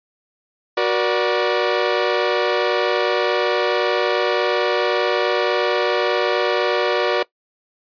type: chord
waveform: sawtooth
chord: Gb augmented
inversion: none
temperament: equal with one note detuned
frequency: 370 / 478.2 / 587.3 Hz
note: Gb4 / Bb4 / D5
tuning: 0 / +44 / 0 cents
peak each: -17 dBFS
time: 0.77-7.23 s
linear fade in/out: 5 ms
effects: noise-tail reverb RT60 0.1 s tail -20 dB re dry + resampled to 11025 Hz